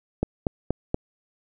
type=click train; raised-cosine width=2 ms; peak=-9 dBFS; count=4; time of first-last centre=0.23-0.944 s; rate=4.2 Hz; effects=none